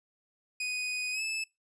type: tone with pitch glide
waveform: sawtooth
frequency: 2489 to 2616 Hz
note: D#7 to E7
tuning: 0 to -14 cents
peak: -28 dBFS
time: 0.6-1.44 s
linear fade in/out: 5 ms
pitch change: +86 cents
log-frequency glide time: 1.12-1.22 s
effects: noise-tail reverb RT60 0.2 s tail -20 dB re dry + resampled to 22050 Hz